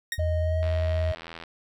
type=tone with exponential decay; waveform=sawtooth; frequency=1865 Hz; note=A#6; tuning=in tune; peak=-20 dBFS; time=0.12-0.21 s; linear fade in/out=2 ms; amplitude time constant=19 ms
type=tone; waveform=sine; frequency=82.41 Hz; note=E2; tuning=in tune; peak=-23 dBFS; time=0.18-1.12 s; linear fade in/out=5 ms
type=tone with pitch glide; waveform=triangle; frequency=620 to 631.9 Hz; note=D#5 to D#5; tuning=-6 to +27 cents; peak=-27 dBFS; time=0.19-1.15 s; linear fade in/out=5 ms; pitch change=+33 cents; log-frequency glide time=0.4-0.57 s
type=click train; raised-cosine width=0.3 ms; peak=-23 dBFS; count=68; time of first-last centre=0.63-1.437 s; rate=83 Hz
effects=none